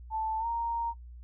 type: tone with pitch glide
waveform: sine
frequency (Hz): 880 to 930.2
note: A5 to A#5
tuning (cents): 0 to -4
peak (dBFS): -29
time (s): 0.1-0.94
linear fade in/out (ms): 50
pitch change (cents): +96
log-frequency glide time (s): 0.39-0.46
effects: noise-tail reverb RT60 0.1 s tail -21 dB re dry + added 60 Hz sine -44 dBFS peak until 1.23 s